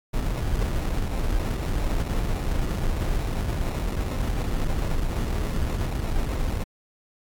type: noise with sample-and-hold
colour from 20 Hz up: brown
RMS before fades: -25 dBFS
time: 0.13-6.64 s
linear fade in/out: 10 ms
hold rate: 1575 Hz
effects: AAC 64 kbps